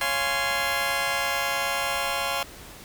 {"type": "chord", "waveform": "15% pulse", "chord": "Db major seventh", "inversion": "none", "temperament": "just", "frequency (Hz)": [554.4, 693, 831.5, 1039.4], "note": ["Db5", "F5", "Ab5", "C6"], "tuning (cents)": [0, -14, 2, -12], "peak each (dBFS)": -24, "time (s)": [0.01, 2.43], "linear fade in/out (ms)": 2, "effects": ["pink hiss -44 dBFS RMS until 2.84 s"]}